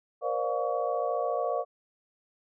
sine tone cluster, 473.9 / 528 / 596 / 707 / 1129 Hz, A#4 / C5 / D5 / F5 / C#6, +28 / +16 / +25 / +21 / +31 cents, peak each -33 / -33 / -32 / -32 / -36 dBFS, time 0.21-1.65 s, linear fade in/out 50 ms, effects none

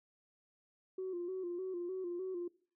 sine tone with vibrato, 362 Hz, F#4, 38 cents flat, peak -36 dBFS, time 0.98-2.48 s, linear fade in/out 5 ms, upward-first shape square, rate 3.3 Hz, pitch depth 61 cents each way, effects noise-tail reverb RT60 0.5 s tail -22 dB re dry + tanh soft clip ceiling -33 dBFS

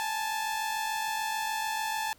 sawtooth tone pair together, 833.2 / 880 Hz, G#5 / A5, +5 / 0 cents, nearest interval minor second, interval 95 cents, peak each -32 / -27 dBFS, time 0-2.13 s, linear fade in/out 0 ms, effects pink hiss -60 dBFS RMS until 2.18 s

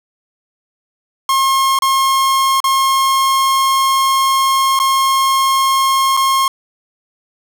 45% pulse tone with dropouts, 1074 Hz, C6, 45 cents sharp, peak -11 dBFS, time 1.29-6.48 s, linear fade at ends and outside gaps 2 ms, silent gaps 1.789-1.821 / 2.603-2.641 / 4.791-4.799 / 6.168-6.172 s, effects none

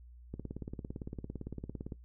click train, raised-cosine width 3 ms, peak -27 dBFS, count 29, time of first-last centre 0.34-1.922 s, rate 17.7 Hz, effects noise-tail reverb RT60 0.1 s tail -18 dB re dry + added 60 Hz sine -51 dBFS peak until 2.04 s

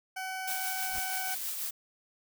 20% pulse tone, 755 Hz, F#5, 35 cents sharp, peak -30 dBFS, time 0.16-1.35 s, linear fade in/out 10 ms
blue noise with tremolo, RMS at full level -34 dBFS, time 0.47-1.71 s, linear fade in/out 10 ms, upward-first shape triangle, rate 6.2 Hz, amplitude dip 40%
pink noise with exponential growth, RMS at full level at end -39 dBFS, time 0.83-0.99 s, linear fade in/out 5 ms, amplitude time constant 34 ms
effects none

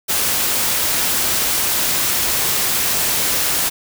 white noise, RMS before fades -18 dBFS, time 0.08-3.7 s, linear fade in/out 20 ms, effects none

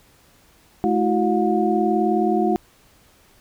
sine tone cluster, 214.2 / 329.4 / 368.5 / 719 Hz, A3 / E4 / F#4 / F#5, -46 / -1 / -7 / -50 cents, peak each -22 dBFS, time 0.84-2.56 s, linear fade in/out 0 ms, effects pink hiss -55 dBFS RMS until 3.4 s

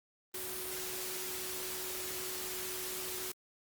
sine tone in noise, 370.3 Hz, F#4, 1 cent sharp, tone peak -46 dBFS, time 0.34-3.32 s, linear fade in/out 5 ms, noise white, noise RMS -40 dBFS, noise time 0.34-3.32 s, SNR -9 dB, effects Opus 32 kbps

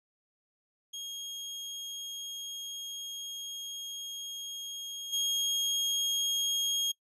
30% pulse tone with level steps, 3263 Hz, G#7, 31 cents flat, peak -35 / -25 dBFS, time 0.93-6.92 s, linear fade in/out 10 ms, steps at 5.12 s, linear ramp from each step 20 ms, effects noise-tail reverb RT60 0.1 s tail -24 dB re dry + resampled to 32000 Hz

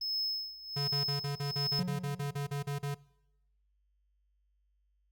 triangle tone with tremolo, 5190 Hz, E8, 28 cents flat, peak -29 dBFS, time 0.01-1.8 s, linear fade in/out 5 ms, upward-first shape sine, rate 1.3 Hz, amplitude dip 85%
square tone bursts, 142.4 Hz, C#3, 47 cents sharp, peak -33 dBFS, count 14, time 0.76-2.947 s, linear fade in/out 10 ms, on 120 ms, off 39 ms
triangle tone with exponential decay, 180.8 Hz, F#3, 40 cents flat, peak -27 dBFS, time 1.79-2.76 s, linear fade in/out 0 ms, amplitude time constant 210 ms
effects noise-tail reverb RT60 0.9 s tail -22 dB re dry + added 50 Hz sine -70 dBFS peak until 5.11 s

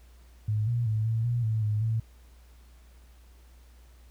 sine tone with pitch steps, 106.5 / 119 / 108.8 / 112.8 / 119.9 / 110.2 / 106.3 / 112.1 Hz, G#2 / A#2 / A2 / A2 / A#2 / A2 / G#2 / A2, +44 / +36 / -19 / +44 / +49 / +3 / +41 / +33 cents, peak -24 dBFS, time 0.48-2 s, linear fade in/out 5 ms, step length 190 ms, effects added 60 Hz sine -51 dBFS peak until 4.1 s + pink hiss -63 dBFS RMS until 4.1 s

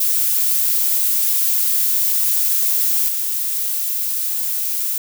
violet noise with level steps, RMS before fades -17 / -21 dBFS, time 0-4.98 s, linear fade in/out 5 ms, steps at 3.08 s, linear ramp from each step 10 ms, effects none

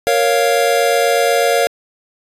square chord, Bb minor, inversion none, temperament equal, 466.2 / 554.4 / 698.5 Hz, Bb4 / Db5 / F5, 0 / 0 / 0 cents, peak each -17 dBFS, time 0.07-1.67 s, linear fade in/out 0 ms, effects resampled to 32000 Hz

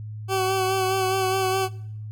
20% pulse tone with vibrato, 379.4 Hz, F#4, 43 cents sharp, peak -16 dBFS, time 0.28-1.69 s, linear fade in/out 50 ms, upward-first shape sine, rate 4.8 Hz, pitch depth 26 cents each way, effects noise-tail reverb RT60 0.7 s tail -22 dB re dry + added 107 Hz sine -32 dBFS peak until 2.11 s

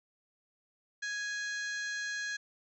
harmonic tone with a mistuned harmonic, 830.6 Hz, G#5, in tune, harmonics 2 / 3 / 4 / 5 / 6 / 7 / 8 / 9, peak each -35 / -50 / -49 / -45 / -56 / -51 / -46 / -56 dBFS, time 1.02-2.37 s, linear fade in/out 10 ms, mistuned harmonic 8, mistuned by -57 cents, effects none

